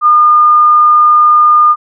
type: tone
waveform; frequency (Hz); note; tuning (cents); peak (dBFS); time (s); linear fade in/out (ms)
sine; 1214; D#6; -43; -3; 0.01-1.76; 50
effects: none